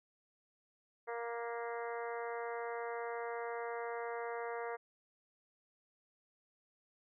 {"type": "harmonic tone with a mistuned harmonic", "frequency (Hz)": 234.4, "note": "A#3", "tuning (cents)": 10, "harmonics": [2, 3, 4, 5, 6, 7, 8, 9], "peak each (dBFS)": [-41, -45, -47, -49, -51, -52, -53, -54], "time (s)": [1.07, 4.77], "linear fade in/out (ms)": 20, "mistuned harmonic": 9, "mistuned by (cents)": -30, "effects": []}